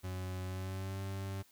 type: tone with pitch glide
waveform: 40% pulse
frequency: 92.5 to 97.1 Hz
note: F#2 to G2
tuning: 0 to -16 cents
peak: -37 dBFS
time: 0.03-1.43 s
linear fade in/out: 20 ms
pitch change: +84 cents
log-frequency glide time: 0.43-1 s
effects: white hiss -66 dBFS RMS until 1.51 s